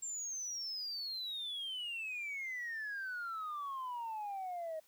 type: exponential sweep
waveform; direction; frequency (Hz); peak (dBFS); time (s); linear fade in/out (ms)
sine; down; 7459 to 622.3; -37; 0.02-4.8; 10
effects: tanh soft clip ceiling -36 dBFS + white hiss -69 dBFS RMS until 4.87 s